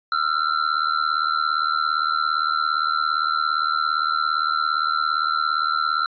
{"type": "tone with amplitude modulation", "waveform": "square", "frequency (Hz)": 1354, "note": "E6", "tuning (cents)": 46, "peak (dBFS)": -16, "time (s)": [0.12, 6.06], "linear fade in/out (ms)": 2, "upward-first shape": "sine", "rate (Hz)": 77.5, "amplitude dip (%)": 90, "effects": ["resampled to 11025 Hz"]}